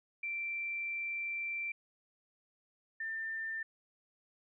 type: tone pair in turn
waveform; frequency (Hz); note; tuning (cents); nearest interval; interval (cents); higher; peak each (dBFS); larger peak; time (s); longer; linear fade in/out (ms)
sine; 2349 / 1792.8; D7 / A6; 0 / +32; perfect fourth; 468; first; -35 / -36; first; 0.23-1.72 / 3-3.63; first; 5
effects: none